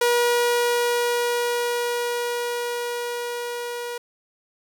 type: tone with level ramp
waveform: sawtooth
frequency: 480.5 Hz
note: B4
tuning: 48 cents flat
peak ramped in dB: -13 to -25 dBFS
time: 0.01-3.98 s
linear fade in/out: 5 ms
effects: none